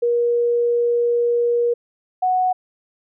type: tone pair in turn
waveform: sine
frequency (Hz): 476 / 738.7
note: A#4 / F#5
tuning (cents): +36 / -3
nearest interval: minor sixth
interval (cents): 761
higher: second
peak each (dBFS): -15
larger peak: neither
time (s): 0.02-1.74 / 2.22-2.53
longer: first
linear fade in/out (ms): 10
effects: none